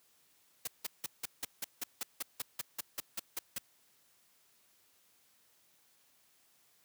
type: noise bursts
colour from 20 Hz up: white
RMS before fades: -37 dBFS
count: 16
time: 0.65-3.584 s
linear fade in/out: 5 ms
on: 24 ms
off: 170 ms
effects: white hiss -69 dBFS RMS until 6.84 s + high-pass 80 Hz 12 dB/octave